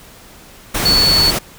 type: tone in noise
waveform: sine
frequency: 4433 Hz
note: C#8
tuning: 1 cent flat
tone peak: -10 dBFS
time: 0.85-1.31 s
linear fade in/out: 10 ms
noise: pink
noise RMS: -18 dBFS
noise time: 0.74-1.39 s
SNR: +5 dB
effects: pink hiss -41 dBFS RMS until 1.58 s